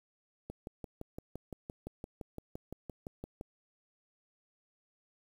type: click train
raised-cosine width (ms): 2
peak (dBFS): -28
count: 18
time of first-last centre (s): 0.5-3.411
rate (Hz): 5.84
effects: 9-bit